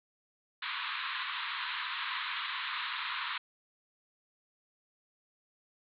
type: band-pass noise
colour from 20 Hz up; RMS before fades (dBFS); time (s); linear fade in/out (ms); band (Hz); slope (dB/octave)
pink; -37; 0.62-3.38; 5; 960 to 4100; 96
effects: none